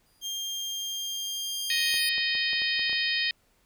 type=tone with exponential growth; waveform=20% pulse; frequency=4838 Hz; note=D#8; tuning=49 cents flat; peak=-22 dBFS; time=0.06-2.09 s; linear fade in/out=0 ms; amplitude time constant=440 ms
type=tone; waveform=30% pulse; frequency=3201 Hz; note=G7; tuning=36 cents sharp; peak=-28 dBFS; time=0.21-2.01 s; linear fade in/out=50 ms
type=harmonic tone; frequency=622.3 Hz; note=D#5; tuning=in tune; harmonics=3 / 4 / 5 / 6 / 7 / 8; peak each=-30 / -31 / -32 / -33 / -33 / -34 dBFS; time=1.7-3.31 s; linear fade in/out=2 ms
type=clicks; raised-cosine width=1 ms; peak=-31 dBFS; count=8; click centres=1.942 / 2.181 / 2.352 / 2.532 / 2.619 / 2.794 / 2.896 / 2.93 s
effects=pink hiss -67 dBFS RMS until 3.65 s